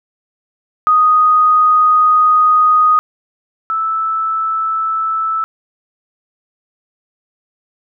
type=tone pair in turn; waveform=sine; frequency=1244.5 / 1314.3 Hz; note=D#6 / E6; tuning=0 / -6 cents; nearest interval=minor second; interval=94 cents; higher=second; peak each=-7 / -14 dBFS; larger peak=first; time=0.87-2.99 / 3.7-5.44 s; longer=first; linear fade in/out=0 ms; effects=none